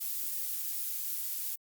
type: noise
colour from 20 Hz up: violet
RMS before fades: -35 dBFS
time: 0-1.56 s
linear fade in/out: 20 ms
effects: Opus 48 kbps